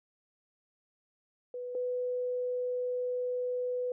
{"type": "tone pair in turn", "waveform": "sine", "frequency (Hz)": [493.9, 497], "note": ["B4", "B4"], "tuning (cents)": [0, 11], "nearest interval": "unison", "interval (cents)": 11, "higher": "second", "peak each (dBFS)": [-36, -30], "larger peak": "second", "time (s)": [[1.54, 1.75], [1.75, 3.92]], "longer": "second", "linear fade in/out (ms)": 2, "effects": []}